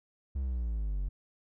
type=exponential sweep; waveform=triangle; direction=down; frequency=69.3 to 45 Hz; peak=-28 dBFS; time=0.35-1.09 s; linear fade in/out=10 ms; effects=none